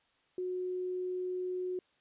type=tone; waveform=sine; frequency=365.3 Hz; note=F#4; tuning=22 cents flat; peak=-33 dBFS; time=0.38-1.79 s; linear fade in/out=2 ms; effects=white hiss -71 dBFS RMS until 2 s + resampled to 8000 Hz